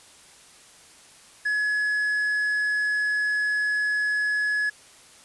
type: tone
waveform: triangle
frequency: 1694 Hz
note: G#6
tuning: 34 cents sharp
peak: -20 dBFS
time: 1.45-4.7 s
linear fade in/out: 10 ms
effects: white hiss -51 dBFS RMS until 5.24 s + resampled to 24000 Hz